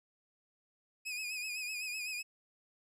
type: tone with vibrato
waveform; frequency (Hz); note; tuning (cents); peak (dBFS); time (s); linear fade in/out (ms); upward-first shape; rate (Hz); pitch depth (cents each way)
sawtooth; 2501; D#7; +8; -34; 1.05-2.23; 20; sine; 7.9; 62
effects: low-pass 12000 Hz 12 dB/octave